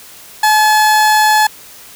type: tone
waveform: 30% pulse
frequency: 857 Hz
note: A5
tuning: 46 cents flat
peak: -5 dBFS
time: 0.43-1.47 s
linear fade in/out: 5 ms
effects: white hiss -37 dBFS RMS until 1.95 s